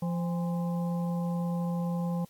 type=harmonic tone with a mistuned harmonic; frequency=173.1 Hz; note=F3; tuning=15 cents flat; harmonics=1 / 3 / 5 / 6; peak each=-28 / -39 / -42 / -46 dBFS; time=0.02-2.25 s; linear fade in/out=5 ms; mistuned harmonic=5; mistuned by=-100 cents; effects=white hiss -61 dBFS RMS until 2.29 s + AAC 64 kbps